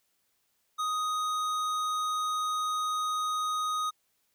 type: tone with tanh clipping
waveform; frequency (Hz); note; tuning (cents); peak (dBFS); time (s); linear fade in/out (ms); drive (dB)
sine; 1248; D#6; +5; -30; 0.78-3.91; 20; 16
effects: white hiss -74 dBFS RMS until 4.34 s